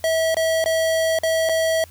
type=tone with dropouts; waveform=square; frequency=648 Hz; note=E5; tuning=30 cents flat; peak=-18 dBFS; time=0.04-1.84 s; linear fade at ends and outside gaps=1 ms; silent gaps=0.345-0.368 / 0.641-0.659 / 1.188-1.234 / 1.49-1.494 s; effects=added 83 Hz sine -45 dBFS peak until 1.9 s + white hiss -50 dBFS RMS until 1.9 s